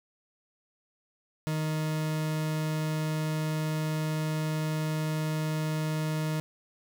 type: tone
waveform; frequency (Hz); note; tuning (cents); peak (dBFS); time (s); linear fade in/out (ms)
40% pulse; 155.56; D#3; 0; -27; 1.47-6.4; 0
effects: none